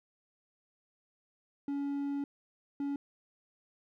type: tone bursts at uneven times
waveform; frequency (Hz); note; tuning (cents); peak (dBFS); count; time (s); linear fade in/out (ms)
triangle; 282.1; C#4; +30; -30; 2; 1.68-2.24 / 2.8-2.96; 2
effects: none